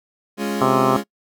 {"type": "chord", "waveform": "30% pulse", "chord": "Db major", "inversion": "second", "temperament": "equal", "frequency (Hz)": [207.7, 277.2, 349.2], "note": ["Ab3", "Db4", "F4"], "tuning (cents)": [0, 0, 0], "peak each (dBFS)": [-21, -25, -26], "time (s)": [0.37, 1.04], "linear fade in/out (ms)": 50}
{"type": "harmonic tone", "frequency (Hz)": 130.81, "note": "C3", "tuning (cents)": 0, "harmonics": [1, 2, 3, 4, 5, 6, 7, 8, 9, 10], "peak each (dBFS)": [-26, -23, -22, -26, -24, -25, -28, -23, -23, -25], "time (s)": [0.61, 0.97], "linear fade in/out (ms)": 5}
{"effects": ["noise-tail reverb RT60 0.1 s tail -24 dB re dry"]}